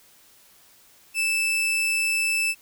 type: tone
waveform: 40% pulse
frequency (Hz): 2636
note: E7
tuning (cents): -1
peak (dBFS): -20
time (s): 1.14-2.55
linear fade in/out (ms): 50
effects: white hiss -55 dBFS RMS until 2.61 s